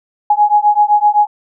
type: beating tone pair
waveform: sine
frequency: 830.6 / 838.4 Hz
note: G#5 / G#5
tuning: 0 / +16 cents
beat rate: 7.8 Hz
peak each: -11 dBFS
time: 0.3-1.27 s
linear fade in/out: 5 ms
effects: none